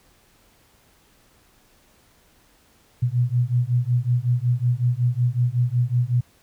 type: beating tone pair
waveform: sine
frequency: 119.9 / 125.3 Hz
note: A#2 / B2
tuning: +49 / +25 cents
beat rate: 5.4 Hz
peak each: -21 dBFS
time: 3.02-6.21 s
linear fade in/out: 10 ms
effects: pink hiss -58 dBFS RMS until 6.42 s

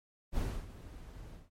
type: noise with ADSR envelope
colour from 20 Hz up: brown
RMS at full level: -32 dBFS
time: 0.32-1.5 s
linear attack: 55 ms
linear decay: 280 ms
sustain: -16 dB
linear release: 180 ms
effects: MP3 64 kbps

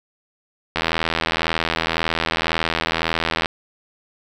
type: click train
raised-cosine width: 0.3 ms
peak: -3 dBFS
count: 222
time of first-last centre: 0.76-3.458 s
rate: 81.9 Hz
effects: 7-bit

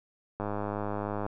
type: click train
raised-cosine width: 1 ms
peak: -19 dBFS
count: 90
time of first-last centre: 0.4-1.264 s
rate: 103 Hz
effects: none

